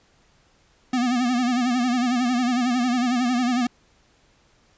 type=tone with vibrato; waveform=square; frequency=246.9 Hz; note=B3; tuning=in tune; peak=-20 dBFS; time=0.93-3.67 s; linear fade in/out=5 ms; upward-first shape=sine; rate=11 Hz; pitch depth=77 cents each way; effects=pink hiss -60 dBFS RMS until 4.77 s + resampled to 16000 Hz